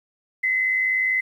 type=tone pair together; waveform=sine; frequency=1943.9 / 2044 Hz; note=B6 / C7; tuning=-28 / -41 cents; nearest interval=minor second; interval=87 cents; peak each=-29 / -19 dBFS; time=0.43-1.21 s; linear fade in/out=10 ms; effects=9-bit